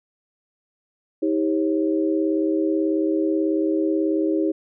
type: tone cluster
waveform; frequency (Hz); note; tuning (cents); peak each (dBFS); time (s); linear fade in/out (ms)
sine; 318.9 / 397.2 / 543; D#4 / G4 / C#5; +43 / +23 / -36; -20 / -24 / -28; 1.22-4.52; 10
effects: none